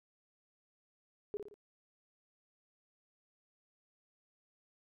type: tone with echo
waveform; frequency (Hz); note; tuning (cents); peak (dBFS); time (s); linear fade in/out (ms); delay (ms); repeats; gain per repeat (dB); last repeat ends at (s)
sine; 413.1; G#4; -9; -35; 1.34-1.37; 0; 57; 3; -6; 1.541
effects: none